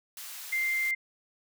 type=high-pass noise; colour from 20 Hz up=white; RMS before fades=-42 dBFS; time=0.17-0.91 s; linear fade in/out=2 ms; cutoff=1100 Hz; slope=12 dB/octave
type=tone; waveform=sine; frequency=2094 Hz; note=C7; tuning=1 cent sharp; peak=-26 dBFS; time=0.52-0.95 s; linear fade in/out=10 ms
effects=none